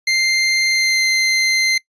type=tone with pitch glide; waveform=25% pulse; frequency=2093 to 2077 Hz; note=C7 to C7; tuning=0 to -13 cents; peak=-10 dBFS; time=0.07-1.78 s; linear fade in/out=5 ms; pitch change=-13 cents; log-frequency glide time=0.69-1.04 s; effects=noise-tail reverb RT60 0.1 s tail -22 dB re dry + resampled to 22050 Hz